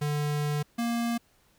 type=tone pair in turn; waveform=square; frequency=147.7 / 234.5 Hz; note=D3 / A#3; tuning=+10 / +11 cents; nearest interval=minor sixth; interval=801 cents; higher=second; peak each=-27 dBFS; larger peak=neither; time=0.01-0.63 / 0.78-1.18 s; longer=first; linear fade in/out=10 ms; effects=pink hiss -65 dBFS RMS until 1.58 s